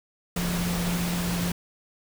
sine tone in noise, 174.61 Hz, F3, in tune, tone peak -26 dBFS, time 0.36-1.52 s, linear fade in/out 5 ms, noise pink, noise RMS -31 dBFS, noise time 0.36-1.52 s, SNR +2 dB, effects none

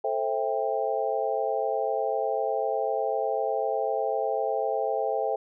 sine chord, A minor seventh, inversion none, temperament just, 440 / 528 / 660 / 792 Hz, A4 / C5 / E5 / G5, 0 / +16 / +2 / +18 cents, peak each -30 dBFS, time 0.04-5.36 s, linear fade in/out 5 ms, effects none

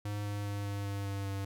square tone with pitch steps, 103.2 / 102.37 / 101.54 / 100.73 / 99.92 / 99.11 / 98.31 Hz, G#2 / G#2 / G#2 / G2 / G2 / G2 / G2, -10 / -24 / -39 / +48 / +34 / +20 / +5 cents, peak -35 dBFS, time 0.05-1.45 s, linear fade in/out 5 ms, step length 200 ms, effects none

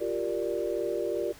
sine chord, G minor seventh, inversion third, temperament equal, 349.2 / 392 / 466.2 / 587.3 Hz, F4 / G4 / Bb4 / D5, 0 / 0 / 0 / 0 cents, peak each -33 dBFS, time 0-1.33 s, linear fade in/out 20 ms, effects pink hiss -51 dBFS RMS until 1.39 s

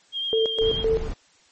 sine tone with vibrato, 3216 Hz, G7, 44 cents sharp, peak -25 dBFS, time 0.12-0.85 s, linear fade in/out 50 ms, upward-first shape sine, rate 9.2 Hz, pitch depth 24 cents each way
sine tone with tremolo, 445.8 Hz, A4, 23 cents sharp, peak -18 dBFS, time 0.33-1.08 s, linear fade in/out 0 ms, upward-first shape square, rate 3.9 Hz, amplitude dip 80%
brown noise, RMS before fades -30 dBFS, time 0.61-1.14 s, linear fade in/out 10 ms
effects white hiss -58 dBFS RMS until 1.51 s + MP3 32 kbps

